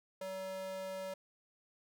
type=tone with high-pass filter; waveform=square; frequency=189.5 Hz; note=F#3; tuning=42 cents sharp; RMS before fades=-42 dBFS; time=0.21-1.14 s; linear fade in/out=5 ms; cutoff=460 Hz; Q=6.5; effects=none